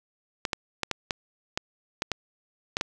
clicks, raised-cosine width 0.2 ms, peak -9 dBFS, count 10, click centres 0.452 / 0.532 / 0.833 / 0.913 / 1.108 / 1.575 / 2.021 / 2.117 / 2.769 / 2.811 s, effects none

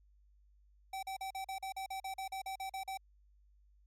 square tone bursts, 770 Hz, G5, 31 cents flat, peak -39 dBFS, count 15, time 0.93-2.974 s, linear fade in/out 5 ms, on 98 ms, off 41 ms, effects added 50 Hz sine -63 dBFS peak until 3.86 s + MP3 64 kbps

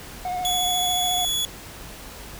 triangle tone with vibrato, 725 Hz, F#5, 35 cents flat, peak -23 dBFS, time 0.25-1.25 s, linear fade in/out 2 ms, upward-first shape sine, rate 14 Hz, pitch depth 25 cents each way
sawtooth tone, 3393 Hz, G#7, 36 cents sharp, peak -19 dBFS, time 0.45-1.45 s, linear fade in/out 0 ms
effects added 50 Hz sine -45 dBFS peak until 2.39 s + pink hiss -40 dBFS RMS until 2.39 s

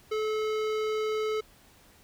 sine tone with hard clipping, 432.2 Hz, A4, 31 cents flat, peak -29 dBFS, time 0.11-1.41 s, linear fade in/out 10 ms, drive 17 dB, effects pink hiss -58 dBFS RMS until 2.03 s

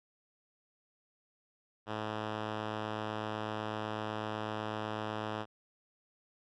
5% pulse tone with low-pass filter, 108 Hz, A2, 32 cents flat, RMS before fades -38 dBFS, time 1.86-5.46 s, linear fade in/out 50 ms, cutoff 3100 Hz, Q 0.81, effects none

